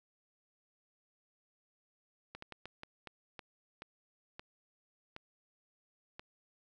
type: slowing click train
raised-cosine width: 0.3 ms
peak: -29 dBFS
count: 11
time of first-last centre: 2.35-6.195 s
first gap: 74 ms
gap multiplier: 1.34
effects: none